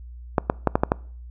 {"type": "clicks", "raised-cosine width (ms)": 1, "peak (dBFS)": -3, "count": 6, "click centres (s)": [0.382, 0.499, 0.673, 0.755, 0.835, 0.919], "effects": ["noise-tail reverb RT60 0.5 s tail -24 dB re dry", "added 60 Hz sine -37 dBFS peak until 1.3 s"]}